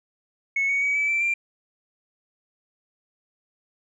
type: tone with pitch steps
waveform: sine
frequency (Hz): 2200 / 2233 / 2267 / 2301 / 2336 / 2372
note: C#7 / C#7 / C#7 / D7 / D7 / D7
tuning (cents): -14 / +12 / +38 / -36 / -10 / +17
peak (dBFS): -19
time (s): 0.56-1.34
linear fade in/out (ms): 5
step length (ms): 130
effects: tanh soft clip ceiling -17 dBFS